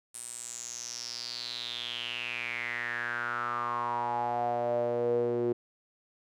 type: tone with band-pass filter sweep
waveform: sawtooth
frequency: 120 Hz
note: B2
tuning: 49 cents flat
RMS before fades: -33 dBFS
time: 0.14-5.53 s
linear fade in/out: 10 ms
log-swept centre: 9200 to 380 Hz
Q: 7.3
effects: none